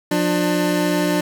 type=tone pair together; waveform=25% pulse; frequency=177.6 / 298 Hz; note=F3 / D4; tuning=+29 / +25 cents; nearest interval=major sixth; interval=896 cents; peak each=-17 / -15 dBFS; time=0.11-1.21 s; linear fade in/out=5 ms; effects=none